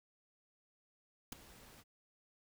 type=noise with ADSR envelope; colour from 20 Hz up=pink; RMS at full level=-38 dBFS; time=1.32-1.84 s; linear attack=5 ms; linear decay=8 ms; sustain=-21 dB; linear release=40 ms; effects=none